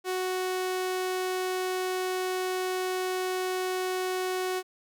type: tone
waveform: sawtooth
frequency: 370 Hz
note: F#4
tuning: in tune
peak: -24 dBFS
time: 0.04-4.63 s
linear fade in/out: 50 ms
effects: none